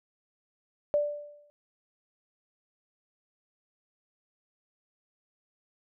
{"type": "tone with exponential decay", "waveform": "sine", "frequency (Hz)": 587.3, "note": "D5", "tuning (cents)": 0, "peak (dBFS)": -20, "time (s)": [0.94, 1.5], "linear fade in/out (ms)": 0, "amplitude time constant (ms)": 120, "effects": []}